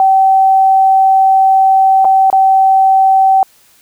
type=tone with dropouts; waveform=sine; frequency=769 Hz; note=G5; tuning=33 cents flat; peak=-5 dBFS; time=0-3.43 s; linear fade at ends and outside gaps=1 ms; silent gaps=2.046-2.051 / 2.301-2.328 s; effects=white hiss -48 dBFS RMS until 3.81 s